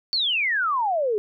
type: exponential sweep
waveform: sine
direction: down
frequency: 4566 to 400.3 Hz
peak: -20 dBFS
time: 0.13-1.18 s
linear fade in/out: 0 ms
effects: none